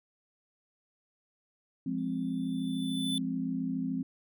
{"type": "chord", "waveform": "sine", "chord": "F minor", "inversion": "none", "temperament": "equal", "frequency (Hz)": [174.61, 207.7, 261.6], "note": ["F3", "Ab3", "C4"], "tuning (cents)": [0, 0, 0], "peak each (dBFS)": [-36, -37, -32], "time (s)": [1.86, 4.03], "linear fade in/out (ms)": 5}
{"type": "tone with exponential growth", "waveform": "square", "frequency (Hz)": 3508, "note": "A7", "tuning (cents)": -6, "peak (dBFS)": -31, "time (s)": [1.98, 3.18], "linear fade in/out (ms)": 1, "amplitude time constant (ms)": 260}
{"effects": []}